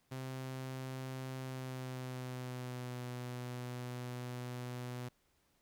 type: tone with pitch glide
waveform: sawtooth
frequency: 130.6 to 123.98 Hz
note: C3 to B2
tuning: -3 to +7 cents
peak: -37 dBFS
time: 0.11-5.09 s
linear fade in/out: 10 ms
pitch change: -90 cents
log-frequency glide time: 1.39-3.02 s
effects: pink hiss -75 dBFS RMS until 5.61 s